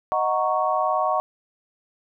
sine chord, D# minor seventh, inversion none, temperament equal, 622.3 / 740 / 932.3 / 1108.7 Hz, D#5 / F#5 / A#5 / C#6, 0 / 0 / 0 / 0 cents, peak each -25 / -24 / -28 / -24 dBFS, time 0.12-1.2 s, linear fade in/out 0 ms, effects none

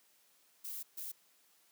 violet noise bursts at uneven times, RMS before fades -43 dBFS, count 2, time 0.64-0.83 / 0.97-1.12 s, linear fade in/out 10 ms, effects white hiss -69 dBFS RMS until 1.71 s + high-pass 200 Hz 12 dB/octave

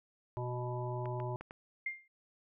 harmonic tone, 123.47 Hz, B2, in tune, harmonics 1 / 3 / 5 / 7 / 8, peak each -37 / -42 / -44 / -45 / -46 dBFS, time 0.37-1.36 s, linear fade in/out 0 ms
clicks, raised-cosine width 0.5 ms, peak -31 dBFS, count 4, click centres 1.057 / 1.201 / 1.41 / 1.509 s
sine tone with exponential decay, 2110 Hz, C7, 14 cents sharp, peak -31 dBFS, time 1.86-2.08 s, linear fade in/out 5 ms, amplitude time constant 46 ms
effects none

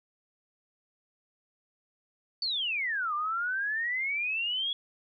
sine exponential two-way sweep, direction down then up, 4591 to 1174.7 to 3386 Hz, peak -28 dBFS, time 2.42-4.73 s, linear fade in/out 2 ms, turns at 3.14 s, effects none

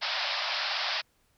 white band-pass noise, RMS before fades -31 dBFS, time 0.01-1.02 s, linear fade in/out 20 ms, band 570 to 5200 Hz, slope 96 dB/octave, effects pink hiss -69 dBFS RMS until 1.37 s

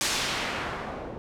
white noise with low-pass filter sweep, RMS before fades -31 dBFS, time 0.01-1.18 s, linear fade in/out 0 ms, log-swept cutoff 7800 to 480 Hz, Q 0.8, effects none

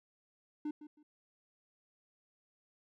triangle tone with echo, 299.9 Hz, D4, 36 cents sharp, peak -33 dBFS, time 0.65-0.71 s, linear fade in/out 5 ms, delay 160 ms, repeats 2, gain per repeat -13 dB, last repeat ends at 1.03 s, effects none

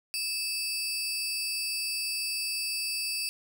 25% pulse tone pair together, 2619 / 4710 Hz, E7 / D8, -12 / +4 cents, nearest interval minor seventh, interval 1016 cents, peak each -30 / -27 dBFS, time 0.14-3.29 s, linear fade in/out 0 ms, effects none

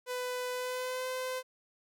sawtooth tone with pitch glide, 499.2 to 512.9 Hz, B4 to C5, +19 to -35 cents, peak -30 dBFS, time 0.06-1.43 s, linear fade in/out 50 ms, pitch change +46 cents, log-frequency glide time 0.52-1.07 s, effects none

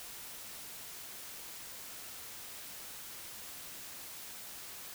silence, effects white hiss -47 dBFS RMS until 4.94 s

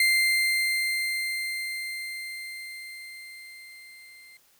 35% pulse tone with level ramp, 2091 Hz, C7, 2 cents flat, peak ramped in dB -17 to -47 dBFS, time 0-4.37 s, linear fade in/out 2 ms, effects white hiss -62 dBFS RMS until 4.59 s

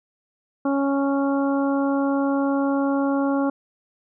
harmonic tone, 277.2 Hz, C#4, in tune, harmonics 1 / 2 / 3 / 4 / 5, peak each -20 / -26 / -30 / -32 / -34 dBFS, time 0.65-3.5 s, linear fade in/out 5 ms, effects none

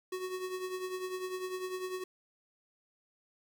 square tone with tremolo, 370 Hz, F#4, in tune, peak -34 dBFS, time 0.12-2.04 s, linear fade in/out 5 ms, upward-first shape triangle, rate 10 Hz, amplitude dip 65%, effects 10-bit

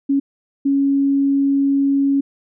sine tone bursts at uneven times, 277.2 Hz, C#4, in tune, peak -13 dBFS, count 2, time 0.09-0.2 / 0.65-2.21 s, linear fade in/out 10 ms, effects none

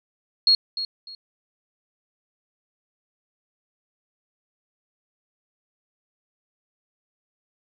sine tone with echo, 4300 Hz, C8, 47 cents sharp, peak -13 dBFS, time 0.47-0.55 s, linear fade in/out 2 ms, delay 300 ms, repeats 2, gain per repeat -12 dB, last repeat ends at 1.15 s, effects none

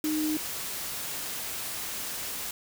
sine tone in noise, 308 Hz, D#4, 17 cents flat, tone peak -26 dBFS, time 0.04-0.37 s, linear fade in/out 2 ms, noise white, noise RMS -35 dBFS, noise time 0.04-2.51 s, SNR +6 dB, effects none

